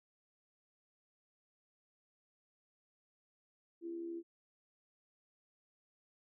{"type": "tone with amplitude modulation", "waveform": "sine", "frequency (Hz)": 337.8, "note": "E4", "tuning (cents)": 42, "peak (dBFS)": -38, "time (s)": [3.81, 4.23], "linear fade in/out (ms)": 50, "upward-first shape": "sine", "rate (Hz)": 72.5, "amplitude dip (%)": 45, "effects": []}